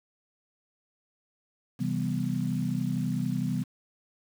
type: chord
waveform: sine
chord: C major seventh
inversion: none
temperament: equal with one note detuned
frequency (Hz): 131.65 / 164.81 / 196 / 246.9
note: C3 / E3 / G3 / B3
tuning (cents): +11 / 0 / 0 / 0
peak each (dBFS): -32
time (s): 1.79-3.64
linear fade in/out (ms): 20
effects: 8-bit